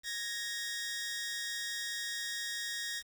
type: tone pair together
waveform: 15% pulse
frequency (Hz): 1661.2 / 1864.6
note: G#6 / A#6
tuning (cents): 0 / 0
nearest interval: major second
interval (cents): 200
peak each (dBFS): -36 / -31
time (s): 0.03-3.03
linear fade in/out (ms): 50
effects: 9-bit